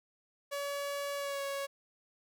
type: tone with pitch glide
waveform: sawtooth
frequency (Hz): 567 to 556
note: C#5 to C#5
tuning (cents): +39 to +5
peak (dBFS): -31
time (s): 0.51-1.67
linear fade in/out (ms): 20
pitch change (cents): -34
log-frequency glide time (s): 1.16-1.43
effects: none